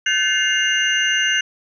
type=tone cluster; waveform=sine; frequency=1532 / 1734 / 2116 / 2827 / 6140 Hz; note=G6 / A6 / C7 / F7 / G8; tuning=-40 / -26 / +19 / +20 / -37 cents; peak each=-21 / -24 / -25 / -19 / -26 dBFS; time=0.06-1.41 s; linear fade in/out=5 ms; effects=none